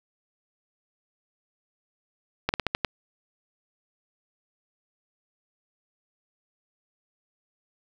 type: slowing click train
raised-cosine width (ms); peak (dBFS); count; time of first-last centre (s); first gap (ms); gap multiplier
0.3; -7; 6; 2.49-2.848; 49; 1.19
effects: 7-bit